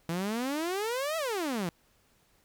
sawtooth exponential two-way sweep, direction up then down, 162 to 665 to 162 Hz, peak -26 dBFS, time 0.09-1.69 s, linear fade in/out 0 ms, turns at 1.17 s, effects pink hiss -67 dBFS RMS until 2.44 s

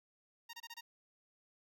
10% pulse tone bursts, 930 Hz, A#5, 4 cents flat, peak -38 dBFS, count 5, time 0.49-0.81 s, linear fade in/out 10 ms, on 44 ms, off 25 ms, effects none

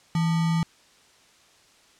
sine tone with sample-and-hold, 164.81 Hz, E3, in tune, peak -20 dBFS, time 0.15-0.63 s, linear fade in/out 2 ms, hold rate 1050 Hz, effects white hiss -57 dBFS RMS until 1.99 s + low-pass 7000 Hz 12 dB/octave

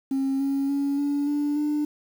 sine tone with pitch steps, 269.8 / 275.2 / 280.6 / 286.2 / 291.8 / 297.6 Hz, C#4 / C#4 / C#4 / D4 / D4 / D4, -47 / -12 / +21 / -45 / -11 / +23 cents, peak -20 dBFS, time 0.11-1.85 s, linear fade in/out 5 ms, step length 290 ms, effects tanh soft clip ceiling -20 dBFS + 8-bit

